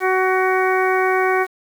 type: harmonic tone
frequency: 374.3 Hz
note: F#4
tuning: 20 cents sharp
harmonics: 1 / 2 / 3 / 4 / 5 / 6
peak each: -18 / -21 / -23 / -24 / -25 / -26 dBFS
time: 0-1.47 s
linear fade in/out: 50 ms
effects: 7-bit